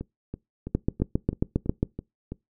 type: two click trains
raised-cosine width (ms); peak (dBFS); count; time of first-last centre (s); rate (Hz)
3; -9 / -20; 9 / 8; 0.75-1.83 / 0.01-2.32; 7.41 / 3.03
effects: noise-tail reverb RT60 0.2 s tail -23 dB re dry